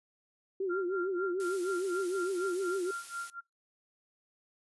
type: tone with vibrato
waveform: sine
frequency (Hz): 370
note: F#4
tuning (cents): 0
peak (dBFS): -30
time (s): 0.6-2.91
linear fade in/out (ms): 5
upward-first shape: triangle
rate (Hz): 6.6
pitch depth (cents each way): 130
type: tone with tremolo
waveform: sine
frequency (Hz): 1385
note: F6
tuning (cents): -15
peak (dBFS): -34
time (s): 0.69-3.41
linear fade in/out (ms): 20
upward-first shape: sine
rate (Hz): 4.1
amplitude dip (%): 95
type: noise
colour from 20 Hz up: blue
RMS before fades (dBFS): -44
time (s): 1.4-3.3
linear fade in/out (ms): 0
effects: noise-tail reverb RT60 0.2 s tail -25 dB re dry + resampled to 24000 Hz